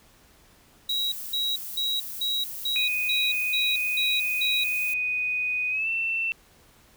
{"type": "noise", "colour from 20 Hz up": "violet", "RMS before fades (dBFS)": -36, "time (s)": [0.89, 4.94], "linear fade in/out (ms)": 5}
{"type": "tone bursts", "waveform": "sine", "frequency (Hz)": 3854, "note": "B7", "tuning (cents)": -43, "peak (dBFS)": -24, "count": 9, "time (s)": [0.89, 4.64], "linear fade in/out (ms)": 5, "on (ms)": 230, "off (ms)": 210}
{"type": "tone with pitch glide", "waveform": "sine", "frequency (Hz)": [2489, 2683], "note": ["D#7", "E7"], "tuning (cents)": [0, 30], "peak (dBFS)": -24, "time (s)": [2.76, 6.32], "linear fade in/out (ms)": 0, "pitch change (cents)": 130, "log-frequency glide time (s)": [5.7, 5.89]}
{"effects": ["pink hiss -57 dBFS RMS until 6.96 s"]}